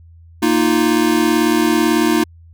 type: chord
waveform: square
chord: Bb suspended fourth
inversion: none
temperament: equal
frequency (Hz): 233.1 / 311.1 / 349.2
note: Bb3 / Eb4 / F4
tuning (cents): 0 / 0 / 0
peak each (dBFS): -19 / -16 / -18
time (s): 0.42-2.24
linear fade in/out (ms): 10
effects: added 83 Hz sine -40 dBFS peak until 2.53 s

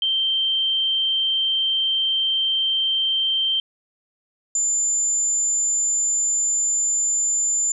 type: tone pair in turn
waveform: sine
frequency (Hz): 3136 / 7130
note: G7 / A8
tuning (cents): 0 / +22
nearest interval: octave + major second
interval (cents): 1422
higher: second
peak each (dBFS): -18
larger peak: neither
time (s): 0.02-3.6 / 4.55-7.72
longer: first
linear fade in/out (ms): 2
effects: none

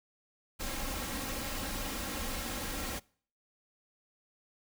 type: noise with comb filter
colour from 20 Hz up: pink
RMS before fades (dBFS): -37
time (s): 0.59-3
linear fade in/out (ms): 20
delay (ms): 3.7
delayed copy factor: +0.6
effects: noise-tail reverb RT60 0.5 s tail -24 dB re dry

